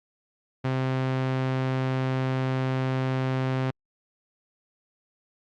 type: tone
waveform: sawtooth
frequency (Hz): 130.81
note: C3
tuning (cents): 0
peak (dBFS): -20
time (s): 0.64-3.71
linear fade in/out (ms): 10
effects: low-pass 3000 Hz 12 dB/octave + Opus 48 kbps